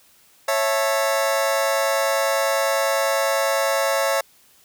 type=chord; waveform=sawtooth; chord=A major; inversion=first; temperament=just; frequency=550 / 660 / 880 Hz; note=C#5 / E5 / A5; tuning=-14 / +2 / 0 cents; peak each=-17 / -19 / -23 dBFS; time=0.48-4.21 s; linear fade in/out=5 ms; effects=white hiss -55 dBFS RMS until 4.64 s